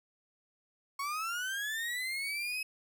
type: linear sweep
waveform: 35% pulse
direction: up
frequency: 1095 to 2569 Hz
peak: -32 dBFS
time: 0.99-2.63 s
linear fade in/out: 5 ms
effects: none